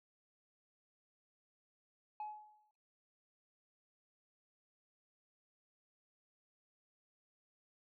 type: tone with exponential decay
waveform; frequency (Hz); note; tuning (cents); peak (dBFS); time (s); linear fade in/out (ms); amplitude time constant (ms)
sine; 848; G#5; +36; -37; 2.2-2.71; 2; 110
effects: noise-tail reverb RT60 0.6 s tail -17 dB re dry + tanh soft clip ceiling -39 dBFS